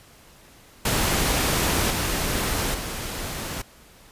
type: noise with level steps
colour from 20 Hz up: pink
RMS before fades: -22 / -25 / -31 dBFS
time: 0.85-3.62 s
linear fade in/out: 5 ms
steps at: 1.9 / 2.74 s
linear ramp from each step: 5 ms
effects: pink hiss -51 dBFS RMS until 4.11 s + resampled to 32000 Hz